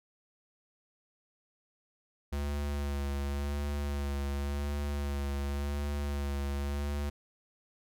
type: tone with vibrato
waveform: square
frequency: 71.2 Hz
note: C#2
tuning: 47 cents sharp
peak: -32 dBFS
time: 2.32-7.1 s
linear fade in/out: 10 ms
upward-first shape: sine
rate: 0.91 Hz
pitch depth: 26 cents each way
effects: none